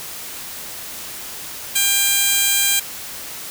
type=tone with high-pass filter; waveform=15% pulse; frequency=798 Hz; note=G5; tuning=31 cents sharp; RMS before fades=-17 dBFS; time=1.75-2.8 s; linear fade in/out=10 ms; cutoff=4500 Hz; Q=0.55; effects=white hiss -32 dBFS RMS until 3.5 s